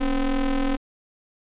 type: ring-modulated tone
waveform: square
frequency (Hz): 127.9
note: C3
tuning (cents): -39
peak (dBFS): -18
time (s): 0-0.77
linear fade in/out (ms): 20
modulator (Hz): 149
effects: resampled to 8000 Hz